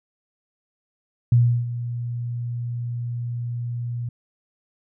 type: tone with ADSR envelope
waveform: sine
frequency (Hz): 119.8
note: A#2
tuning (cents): +48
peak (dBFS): -11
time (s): 1.32-4.09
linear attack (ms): 3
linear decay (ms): 330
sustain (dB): -14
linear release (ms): 4
effects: none